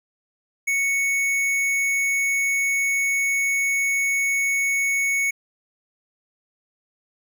sine tone with tanh clipping, 2217 Hz, C#7, in tune, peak -21 dBFS, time 0.67-5.31 s, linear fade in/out 10 ms, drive 16 dB, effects none

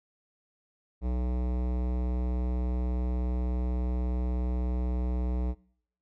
sine tone with hard clipping, 61.74 Hz, B1, in tune, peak -29 dBFS, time 1.01-5.55 s, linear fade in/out 50 ms, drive 18 dB, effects noise-tail reverb RT60 0.7 s tail -23 dB re dry

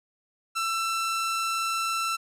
sawtooth tone, 1337 Hz, E6, 24 cents sharp, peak -22 dBFS, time 0.55-2.17 s, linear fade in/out 20 ms, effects low-pass 12000 Hz 12 dB/octave

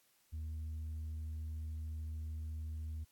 sine tone with tanh clipping, 78.4 Hz, D#2, 14 cents sharp, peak -40 dBFS, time 0.32-3.05 s, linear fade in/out 20 ms, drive 2 dB, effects white hiss -72 dBFS RMS until 3.11 s + AAC 64 kbps

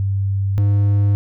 sine / triangle tone pair in turn, 98 / 101.34 Hz, G2 / G#2, 0 / -42 cents, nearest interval minor second, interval 58 cents, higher second, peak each -16 / -10 dBFS, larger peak second, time 0-0.58 / 0.58-1.15 s, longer first, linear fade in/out 0 ms, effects none

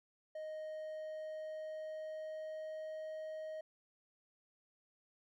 triangle tone with pitch glide, 622.3 to 626.6 Hz, D#5 to D#5, 0 to +12 cents, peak -40 dBFS, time 0.35-3.61 s, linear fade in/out 5 ms, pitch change +12 cents, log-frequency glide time 0.62-3.08 s, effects none

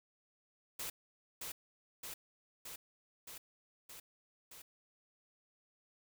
white noise with echo, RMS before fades -42 dBFS, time 0.79-0.9 s, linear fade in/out 5 ms, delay 620 ms, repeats 6, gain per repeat -2 dB, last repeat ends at 4.62 s, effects none

